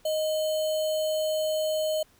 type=tone with sample-and-hold; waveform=sine; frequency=622.3 Hz; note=D#5; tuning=in tune; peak=-24 dBFS; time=0.05-2.03 s; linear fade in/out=5 ms; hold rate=3675 Hz; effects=pink hiss -61 dBFS RMS until 2.19 s